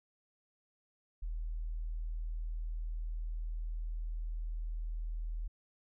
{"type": "tone", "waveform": "sine", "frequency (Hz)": 40.03, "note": "D#1", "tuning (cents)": 50, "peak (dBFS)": -35, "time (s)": [1.22, 5.48], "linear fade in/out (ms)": 10, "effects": []}